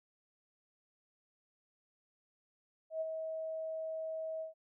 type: tone with ADSR envelope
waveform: sine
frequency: 640 Hz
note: D#5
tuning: 49 cents sharp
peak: -32 dBFS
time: 2.9-4.54 s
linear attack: 110 ms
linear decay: 26 ms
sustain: -5 dB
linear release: 130 ms
effects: none